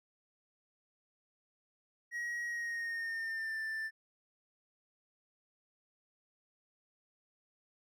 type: tone with pitch glide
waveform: triangle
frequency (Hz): 1900 to 1772.8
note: A#6 to A6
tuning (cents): +33 to +13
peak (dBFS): -34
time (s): 2.11-3.91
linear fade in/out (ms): 50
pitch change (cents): -120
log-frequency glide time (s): 2.45-3.6
effects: none